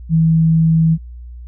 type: tone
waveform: sine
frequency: 162.1 Hz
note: E3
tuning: 29 cents flat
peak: -9 dBFS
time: 0.09-0.98 s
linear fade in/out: 50 ms
effects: added 60 Hz sine -30 dBFS peak until 1.47 s